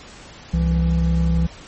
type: tone pair together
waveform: triangle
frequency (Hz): 66.2 / 166.81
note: C2 / E3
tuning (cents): +21 / +21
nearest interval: octave + major third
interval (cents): 1600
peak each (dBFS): -16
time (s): 0.53-1.47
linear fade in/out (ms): 10
effects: pink hiss -41 dBFS RMS until 1.67 s + MP3 32 kbps